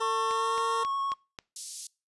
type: tone with pitch glide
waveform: 20% pulse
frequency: 450 to 457.9 Hz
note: A4 to A#4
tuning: +39 to -31 cents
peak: -25 dBFS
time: 0-0.84 s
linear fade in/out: 10 ms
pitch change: +30 cents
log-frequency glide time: 0.28-0.61 s
type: tone with vibrato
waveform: triangle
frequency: 1100 Hz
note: C#6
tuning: 14 cents flat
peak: -26 dBFS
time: 0.01-1.14 s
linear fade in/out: 10 ms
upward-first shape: sine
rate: 9.7 Hz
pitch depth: 9 cents each way
type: click train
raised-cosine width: 0.2 ms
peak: -21 dBFS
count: 5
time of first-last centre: 0.31-1.388 s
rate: 3.71 Hz
type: high-pass noise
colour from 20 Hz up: pink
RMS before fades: -39 dBFS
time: 1.56-1.87 s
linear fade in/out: 2 ms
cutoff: 4800 Hz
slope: 24 dB/octave
effects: noise-tail reverb RT60 0.3 s tail -24 dB re dry + resampled to 24000 Hz